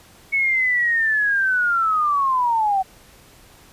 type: linear sweep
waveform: sine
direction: down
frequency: 2217 to 748 Hz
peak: -16 dBFS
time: 0.32-2.83 s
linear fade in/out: 20 ms
effects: pink hiss -49 dBFS RMS until 3.72 s + resampled to 32000 Hz